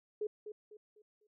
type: tone with echo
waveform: sine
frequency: 422.9 Hz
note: G#4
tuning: 31 cents sharp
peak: -33 dBFS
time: 0.21-0.27 s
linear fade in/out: 5 ms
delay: 250 ms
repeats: 4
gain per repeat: -9 dB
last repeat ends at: 1.27 s
effects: none